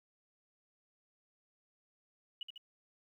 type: tone with echo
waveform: sine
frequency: 2932 Hz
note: F#7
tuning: 16 cents flat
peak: -39 dBFS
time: 2.41-2.43 s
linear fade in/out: 2 ms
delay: 74 ms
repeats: 2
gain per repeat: -4 dB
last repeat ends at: 2.578 s
effects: 12-bit